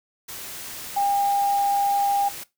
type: tone in noise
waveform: sine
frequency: 803 Hz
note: G5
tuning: 41 cents sharp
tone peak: -19 dBFS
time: 0.96-2.29 s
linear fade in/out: 10 ms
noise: white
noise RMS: -36 dBFS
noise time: 0.28-2.44 s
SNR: +14 dB
effects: noise-tail reverb RT60 0.2 s tail -19 dB re dry